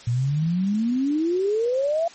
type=exponential sweep; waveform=sine; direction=up; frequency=115.2 to 691 Hz; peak=-19 dBFS; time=0.07-2.08 s; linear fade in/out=5 ms; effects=white hiss -45 dBFS RMS until 2.14 s + MP3 32 kbps